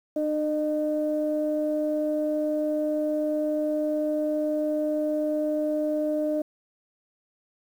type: tone pair together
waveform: sine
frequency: 302.5 / 609 Hz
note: D#4 / D#5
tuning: -49 / -37 cents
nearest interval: octave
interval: 1212 cents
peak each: -26 / -25 dBFS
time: 0.16-6.42 s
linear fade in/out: 5 ms
effects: tanh soft clip ceiling -15 dBFS + 9-bit